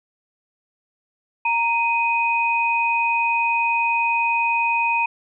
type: tone pair together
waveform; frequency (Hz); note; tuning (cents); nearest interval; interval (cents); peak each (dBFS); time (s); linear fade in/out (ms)
sine; 930 / 2500; A#5 / D#7; -4 / +8; octave + perfect fourth; 1712; -20; 1.45-5.06; 5
effects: none